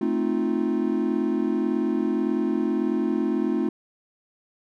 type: chord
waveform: triangle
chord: F dominant seventh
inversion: first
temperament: equal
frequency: 220 / 261.6 / 311.1 / 349.2 Hz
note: A3 / C4 / Eb4 / F4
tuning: 0 / 0 / 0 / 0 cents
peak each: -25 dBFS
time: 0.01-3.69 s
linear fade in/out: 5 ms
effects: none